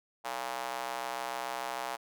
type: tone with high-pass filter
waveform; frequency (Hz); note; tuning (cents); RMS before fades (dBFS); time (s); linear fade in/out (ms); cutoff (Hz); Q
square; 63.4; B1; +46; -37; 0.24-1.97; 20; 790; 2.2
effects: none